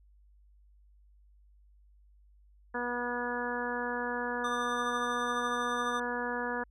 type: harmonic tone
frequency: 242.8 Hz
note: B3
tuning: 29 cents flat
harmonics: 1 / 2 / 3 / 4 / 5 / 6 / 7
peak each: -39 / -37 / -42 / -38 / -43 / -40 / -38 dBFS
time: 2.74-6.64 s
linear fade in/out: 10 ms
type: tone with tremolo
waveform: square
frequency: 1200 Hz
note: D6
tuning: 37 cents sharp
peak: -33 dBFS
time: 4.44-6 s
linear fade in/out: 5 ms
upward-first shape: sine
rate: 12 Hz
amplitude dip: 30%
effects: added 50 Hz sine -58 dBFS peak until 6.7 s + low-pass 7000 Hz 12 dB/octave